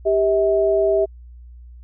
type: tone pair together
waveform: sine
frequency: 394.6 / 644.3 Hz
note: G4 / E5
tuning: +11 / -40 cents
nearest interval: minor sixth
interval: 849 cents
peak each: -17 dBFS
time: 0.05-1.06 s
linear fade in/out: 20 ms
effects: added 60 Hz sine -38 dBFS peak until 1.83 s